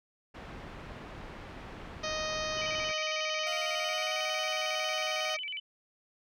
pink low-pass noise, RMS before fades -45 dBFS, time 0.34-2.92 s, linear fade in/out 10 ms, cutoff 2400 Hz, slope 12 dB/octave
harmonic tone, 622.3 Hz, D#5, in tune, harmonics 1 / 2 / 3 / 4 / 5 / 6 / 7 / 8 / 9 / 10, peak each -36 / -39 / -41 / -42 / -43 / -44 / -44 / -45 / -46 / -46 dBFS, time 2.03-5.37 s, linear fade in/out 10 ms
sine tone with vibrato, 2637 Hz, E7, in tune, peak -35 dBFS, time 2.57-5.6 s, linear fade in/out 10 ms, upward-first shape square, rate 11 Hz, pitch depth 230 cents each way
40% pulse tone with pitch glide, 698.5 to 744.3 Hz, F5 to F#5, 0 to +10 cents, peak -39 dBFS, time 3.46-5.35 s, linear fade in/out 10 ms, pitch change +110 cents, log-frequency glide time 3.74-4.19 s
effects none

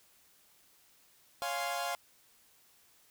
sawtooth chord, Db major seventh, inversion none, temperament equal with one note detuned, 557.6 / 698.5 / 830.6 / 1046.5 Hz, Db5 / F5 / Ab5 / C6, +10 / 0 / 0 / 0 cents, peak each -38 / -32 / -37 / -37 dBFS, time 1.42-1.95 s, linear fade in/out 0 ms, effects white hiss -65 dBFS RMS until 3.1 s

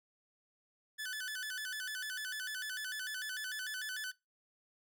sawtooth tone with vibrato, 1616 Hz, G#6, 48 cents flat, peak -35 dBFS, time 0.98-4.12 s, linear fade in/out 20 ms, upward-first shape square, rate 6.7 Hz, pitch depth 120 cents each way, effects noise-tail reverb RT60 0.2 s tail -20 dB re dry

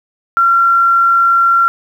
sine tone, 1369 Hz, F6, 35 cents flat, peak -7 dBFS, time 0.37-1.68 s, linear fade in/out 0 ms, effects 7-bit

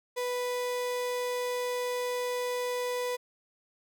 35% pulse tone, 493.9 Hz, B4, in tune, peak -28 dBFS, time 0.16-3.17 s, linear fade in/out 20 ms, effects none

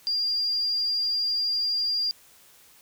sine tone, 4796 Hz, D8, 36 cents sharp, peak -23 dBFS, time 0.07-2.11 s, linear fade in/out 0 ms, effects white hiss -55 dBFS RMS until 2.81 s

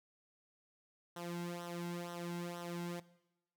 sawtooth tone with flanger, 173.3 Hz, F3, 13 cents flat, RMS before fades -43 dBFS, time 1.16-3 s, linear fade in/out 5 ms, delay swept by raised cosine 0.42 to 1.72 ms, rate 2.1 Hz, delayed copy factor -0.75, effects noise-tail reverb RT60 0.9 s tail -19 dB re dry

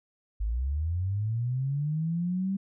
sine linear sweep, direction up, 49.46 to 197.2 Hz, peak -26 dBFS, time 0.4-2.57 s, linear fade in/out 10 ms, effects none

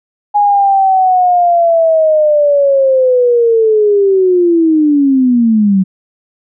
sine linear sweep, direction down, 830.6 to 185 Hz, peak -6 dBFS, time 0.34-5.84 s, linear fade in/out 20 ms, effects none

